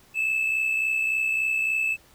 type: tone with amplitude modulation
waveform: triangle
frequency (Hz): 2617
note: E7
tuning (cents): -13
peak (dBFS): -17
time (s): 0.14-1.97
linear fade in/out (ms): 50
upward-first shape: sine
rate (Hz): 63.5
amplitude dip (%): 55
effects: tanh soft clip ceiling -16 dBFS + pink hiss -56 dBFS RMS until 2.14 s